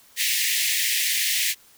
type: high-pass noise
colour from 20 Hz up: pink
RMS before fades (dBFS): -23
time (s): 0.16-1.55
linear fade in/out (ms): 50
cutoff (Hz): 1800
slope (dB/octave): 96
effects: white hiss -54 dBFS RMS until 1.77 s